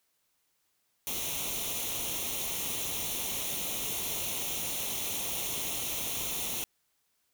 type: noise with comb filter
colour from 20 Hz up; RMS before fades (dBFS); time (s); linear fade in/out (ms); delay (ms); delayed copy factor
white; -34; 1.07-6.64; 0; 0.31; +0.7
effects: white hiss -75 dBFS RMS until 7.33 s